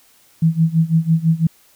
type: tone with tremolo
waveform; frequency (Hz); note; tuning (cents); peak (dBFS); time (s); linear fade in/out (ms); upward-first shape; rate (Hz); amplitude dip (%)
sine; 162.8; E3; -21; -9; 0.42-1.47; 5; sine; 6; 90
effects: white hiss -53 dBFS RMS until 1.75 s